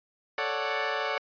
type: chord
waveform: 15% pulse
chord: D major seventh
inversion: second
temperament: equal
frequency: 440 / 554.4 / 587.3 / 740 Hz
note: A4 / C#5 / D5 / F#5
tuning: 0 / 0 / 0 / 0 cents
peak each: -27 dBFS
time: 0.38-1.18 s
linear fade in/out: 2 ms
effects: resampled to 11025 Hz